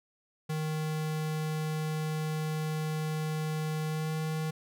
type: tone with pitch glide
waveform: square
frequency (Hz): 155.56 to 157.1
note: D#3 to D#3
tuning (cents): 0 to +17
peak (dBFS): -31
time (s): 0.49-4.51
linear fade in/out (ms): 10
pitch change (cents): +17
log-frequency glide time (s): 3.86-4.13
effects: none